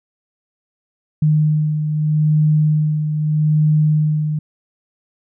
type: beating tone pair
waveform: sine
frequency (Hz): 152.8 / 153.6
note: D#3 / D#3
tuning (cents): -31 / -22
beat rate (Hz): 0.8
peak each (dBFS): -13 / -22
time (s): 1.22-4.39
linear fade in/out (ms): 5
effects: none